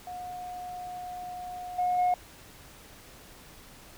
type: tone with level steps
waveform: sine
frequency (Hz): 722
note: F#5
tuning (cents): -43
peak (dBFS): -36 / -23 / -20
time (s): 0.07-2.14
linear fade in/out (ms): 2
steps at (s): 1.78 / 1.98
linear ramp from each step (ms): 10
effects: tanh soft clip ceiling -20 dBFS + pink hiss -51 dBFS RMS until 3.97 s